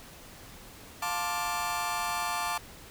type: chord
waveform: sawtooth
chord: D minor seventh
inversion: first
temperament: just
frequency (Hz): 704.8 / 881 / 1057.2 / 1174.7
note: F5 / A5 / C6 / D6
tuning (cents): +16 / +2 / +18 / 0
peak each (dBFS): -32 / -30 / -34 / -30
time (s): 1.02-2.58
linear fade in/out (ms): 5
effects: pink hiss -49 dBFS RMS until 2.9 s